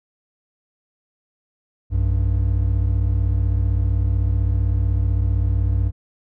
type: tone pair together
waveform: triangle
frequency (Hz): 60.9 / 96.67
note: B1 / G2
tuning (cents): -24 / -24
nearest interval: minor sixth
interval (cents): 800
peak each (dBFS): -17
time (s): 1.9-5.92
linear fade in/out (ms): 50
effects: none